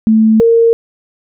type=tone pair in turn; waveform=sine; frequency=220 / 460.4 Hz; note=A3 / A#4; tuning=0 / -22 cents; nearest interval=octave + minor second; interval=1278 cents; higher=second; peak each=-5 dBFS; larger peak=neither; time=0.07-0.4 / 0.4-0.73 s; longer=neither; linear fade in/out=0 ms; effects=none